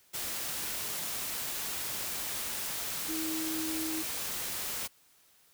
sine tone in noise, 318.5 Hz, D#4, 41 cents sharp, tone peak -34 dBFS, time 3.08-4.03 s, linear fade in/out 20 ms, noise white, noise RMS -36 dBFS, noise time 0.13-4.88 s, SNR -1 dB, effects white hiss -64 dBFS RMS until 5.53 s

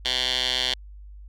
10% pulse tone with band-pass filter, 127 Hz, B2, 49 cents sharp, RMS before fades -25 dBFS, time 0.05-0.74 s, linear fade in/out 5 ms, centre 3600 Hz, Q 4.3, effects added 50 Hz sine -40 dBFS peak until 1.28 s

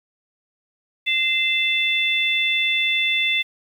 sine tone cluster, 2073 / 2652 / 3505 Hz, C7 / E7 / A7, -17 / +10 / -7 cents, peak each -22 dBFS, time 1.06-3.43 s, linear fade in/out 20 ms, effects 8-bit

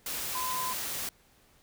sine tone in noise, 1017 Hz, C6, 50 cents flat, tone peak -32 dBFS, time 0.35-0.73 s, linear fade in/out 2 ms, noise white, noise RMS -35 dBFS, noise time 0.06-1.09 s, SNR 0 dB, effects pink hiss -63 dBFS RMS until 1.62 s

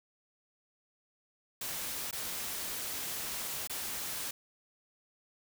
white noise with dropouts, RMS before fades -38 dBFS, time 1.61-4.31 s, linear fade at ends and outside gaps 5 ms, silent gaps 2.111-2.127 / 3.674-3.696 s, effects none

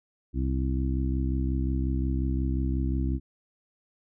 harmonic tone, 65.6 Hz, C2, 5 cents sharp, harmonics 1 / 2 / 3 / 4 / 5, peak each -26 / -32 / -37 / -33 / -36 dBFS, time 0.33-3.2 s, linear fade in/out 50 ms, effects none

